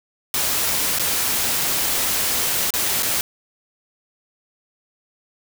white noise with dropouts, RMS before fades -21 dBFS, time 0.34-3.21 s, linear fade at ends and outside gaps 1 ms, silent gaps 0.987-0.995 / 2.705-2.738 / 3.024-3.03 s, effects none

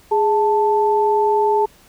sine tone pair together, 415.3 / 880 Hz, G#4 / A5, 0 / 0 cents, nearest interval octave + minor second, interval 1300 cents, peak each -16 dBFS, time 0.11-1.66 s, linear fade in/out 10 ms, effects pink hiss -50 dBFS RMS until 1.88 s

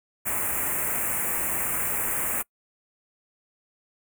white band-stop noise, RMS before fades -27 dBFS, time 0.25-2.43 s, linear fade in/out 20 ms, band 2500 to 7600 Hz, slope 48 dB/octave, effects noise-tail reverb RT60 0.1 s tail -25 dB re dry

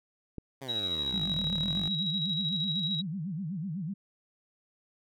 click, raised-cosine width 3 ms, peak -25 dBFS, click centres 0.383 s
10% pulse exponential two-way sweep, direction down then up, 140.5 to 34.08 to 52.2 Hz, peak -31 dBFS, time 0.61-1.89 s, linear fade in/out 10 ms, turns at 1.48 s
sine tone with tremolo, 3850 Hz, B7, 45 cents flat, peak -28 dBFS, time 0.68-3.02 s, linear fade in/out 20 ms, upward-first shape square, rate 13 Hz, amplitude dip 35%
sine tone with vibrato, 174.61 Hz, F3, in tune, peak -32 dBFS, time 1.13-3.94 s, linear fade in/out 10 ms, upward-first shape sine, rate 8 Hz, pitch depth 260 cents each way
effects none

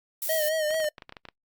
violet noise, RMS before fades -30 dBFS, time 0.22-0.49 s, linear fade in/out 2 ms
square tone with vibrato, 622.3 Hz, D#5, in tune, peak -25 dBFS, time 0.29-0.89 s, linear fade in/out 5 ms, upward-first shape sine, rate 4.7 Hz, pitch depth 58 cents each way
clicks, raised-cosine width 0.3 ms, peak -25 dBFS, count 11, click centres 0.707 / 0.744 / 0.802 / 0.844 / 0.982 / 1.022 / 1.094 / 1.124 / 1.168 / 1.253 / 1.287 s
effects noise-tail reverb RT60 0.1 s tail -25 dB re dry + Opus 48 kbps

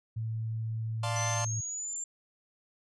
sine tone, 111.8 Hz, A2, 28 cents sharp, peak -31 dBFS, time 0.16-1.61 s, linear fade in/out 10 ms
sawtooth chord, D minor seventh, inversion none, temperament equal, 587.3 / 698.5 / 880 / 1046.5 Hz, D5 / F5 / A5 / C6, 0 / 0 / 0 / 0 cents, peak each -34 dBFS, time 1.03-1.45 s, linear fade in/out 5 ms
sine exponential sweep, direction up, 6000 to 7350 Hz, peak -34 dBFS, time 1.16-2.04 s, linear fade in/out 2 ms
effects resampled to 24000 Hz

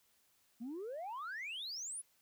sine exponential sweep, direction up, 220 to 10690 Hz, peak -39 dBFS, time 0.6-2.02 s, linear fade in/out 20 ms, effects tanh soft clip ceiling -39 dBFS + white hiss -73 dBFS RMS until 2.21 s

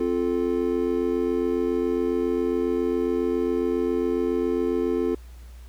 triangle chord, F major, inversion second, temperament just, 261.9 / 349.2 / 436.5 Hz, C4 / F4 / A4, +2 / 0 / -14 cents, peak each -25 / -23 / -24 dBFS, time 0-5.15 s, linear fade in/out 5 ms, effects added 60 Hz sine -40 dBFS peak until 5.68 s + pink hiss -56 dBFS RMS until 5.68 s

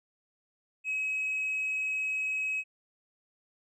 triangle tone with tanh clipping, 2553 Hz, D#7, 44 cents sharp, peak -29 dBFS, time 0.84-2.64 s, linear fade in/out 50 ms, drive 5 dB, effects none

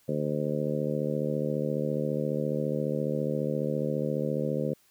harmonic tone, 74.6 Hz, D2, 28 cents sharp, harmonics 2 / 3 / 4 / 5 / 6 / 7 / 8, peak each -32 / -33 / -37 / -37 / -35 / -32 / -41 dBFS, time 0.08-4.74 s, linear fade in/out 10 ms, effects white hiss -64 dBFS RMS until 4.9 s

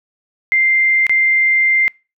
sine tone with dropouts, 2093 Hz, C7, in tune, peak -10 dBFS, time 0.52-1.88 s, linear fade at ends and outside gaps 0 ms, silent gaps 1.067-1.095 s, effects noise-tail reverb RT60 0.3 s tail -26 dB re dry

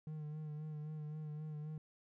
triangle tone with vibrato, 152.6 Hz, D#3, 33 cents flat, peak -40 dBFS, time 0.07-1.78 s, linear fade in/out 2 ms, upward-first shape sine, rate 3.8 Hz, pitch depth 33 cents each way, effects none

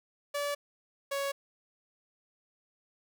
sawtooth tone pair in turn, 576 / 556.7 Hz, D5 / C#5, -34 / +7 cents, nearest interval minor second, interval 59 cents, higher first, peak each -27 dBFS, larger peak neither, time 0.34-0.55 / 1.11-1.32 s, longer neither, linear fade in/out 10 ms, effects none

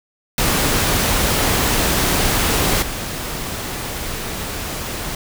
pink noise with level steps, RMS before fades -17 / -26 dBFS, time 0.38-5.15 s, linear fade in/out 2 ms, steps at 2.82 s, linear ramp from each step 5 ms, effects none

